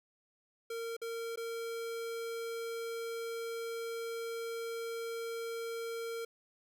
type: tone with dropouts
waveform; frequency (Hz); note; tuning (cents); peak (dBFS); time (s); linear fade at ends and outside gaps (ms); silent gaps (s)
square; 460; A#4; -23; -38; 0.7-6.25; 5; 0.967-1.016 / 1.359-1.373
effects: none